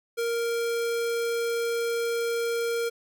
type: tone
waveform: square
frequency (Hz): 466.2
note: A#4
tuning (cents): 0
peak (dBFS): -26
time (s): 0.17-2.9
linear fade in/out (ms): 20
effects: none